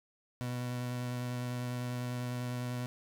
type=tone with vibrato; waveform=30% pulse; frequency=123.47 Hz; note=B2; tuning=in tune; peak=-32 dBFS; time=0.41-2.86 s; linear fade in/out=0 ms; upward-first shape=sine; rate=10 Hz; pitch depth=11 cents each way; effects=none